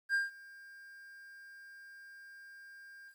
triangle tone with ADSR envelope, 1600 Hz, G6, 35 cents sharp, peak -25 dBFS, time 0.09-3.15 s, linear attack 52 ms, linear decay 160 ms, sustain -24 dB, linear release 73 ms, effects 11-bit

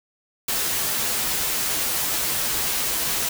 white noise with comb filter, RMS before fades -24 dBFS, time 0.48-3.29 s, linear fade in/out 5 ms, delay 11 ms, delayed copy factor -0.55, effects none

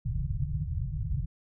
white low-pass noise, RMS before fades -31 dBFS, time 0.05-1.26 s, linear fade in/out 10 ms, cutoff 160 Hz, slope 96 dB/octave, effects none

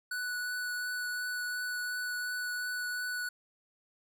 square tone with vibrato, 1480 Hz, F#6, in tune, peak -34 dBFS, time 0.11-3.29 s, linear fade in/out 5 ms, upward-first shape triangle, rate 2.8 Hz, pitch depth 10 cents each way, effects none

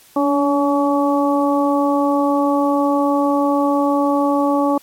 harmonic tone with a mistuned harmonic, 282.9 Hz, C#4, 35 cents sharp, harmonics 1 / 2 / 3 / 4, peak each -16 / -19 / -21 / -22 dBFS, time 0.16-4.78 s, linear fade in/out 5 ms, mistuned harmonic 1, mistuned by +23 cents, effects white hiss -48 dBFS RMS until 4.82 s + MP3 64 kbps

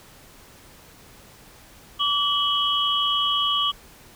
sine tone cluster, 1153 / 2973 / 3263 Hz, D6 / F#7 / G#7, -32 / +8 / -31 cents, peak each -24 dBFS, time 1.99-3.72 s, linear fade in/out 20 ms, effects pink hiss -49 dBFS RMS until 4.15 s

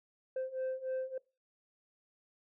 sine beating tone pair, 518 / 521.4 Hz, C5 / C5, -17 / -6 cents, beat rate 3.4 Hz, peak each -37 / -35 dBFS, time 0.36-1.18 s, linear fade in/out 5 ms, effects noise-tail reverb RT60 0.3 s tail -24 dB re dry + tanh soft clip ceiling -32 dBFS

